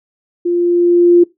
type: tone with level ramp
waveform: sine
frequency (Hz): 348.4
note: F4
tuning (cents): -4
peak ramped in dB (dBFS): -12 to -3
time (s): 0.45-1.24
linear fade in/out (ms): 10
effects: noise-tail reverb RT60 0.2 s tail -22 dB re dry